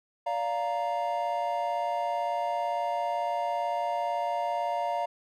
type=chord; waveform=triangle; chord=Bb major; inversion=first; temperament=equal with one note detuned; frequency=580.6 / 698.5 / 932.3 Hz; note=D5 / F5 / Bb5; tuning=-20 / 0 / 0 cents; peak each=-32 / -28 / -30 dBFS; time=0.26-5.06 s; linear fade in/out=10 ms; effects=none